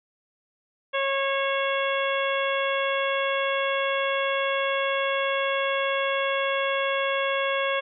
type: harmonic tone with a mistuned harmonic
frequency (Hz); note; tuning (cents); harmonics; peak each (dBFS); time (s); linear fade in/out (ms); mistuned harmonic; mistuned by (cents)
547; C#5; -23; 1 / 2 / 3 / 4 / 5 / 6; -26 / -29 / -31 / -32 / -33 / -34; 0.93-7.81; 20; 6; +38
effects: none